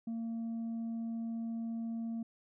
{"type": "tone with tanh clipping", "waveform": "sine", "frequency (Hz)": 228.6, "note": "A#3", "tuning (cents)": -34, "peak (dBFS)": -36, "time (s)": [0.07, 2.23], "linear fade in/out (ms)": 5, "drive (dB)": 2, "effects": []}